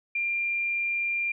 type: tone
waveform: sine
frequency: 2388 Hz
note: D7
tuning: 28 cents sharp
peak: -25 dBFS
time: 0.15-1.32 s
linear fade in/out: 5 ms
effects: none